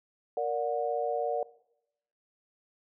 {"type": "chord", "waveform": "sine", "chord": "Bb augmented", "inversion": "none", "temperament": "just", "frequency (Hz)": [466.2, 582.7, 728.4], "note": ["Bb4", "D5", "F#5"], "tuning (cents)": [0, -14, -27], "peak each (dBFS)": -32, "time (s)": [0.37, 1.43], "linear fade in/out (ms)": 2, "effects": ["noise-tail reverb RT60 0.8 s tail -20 dB re dry"]}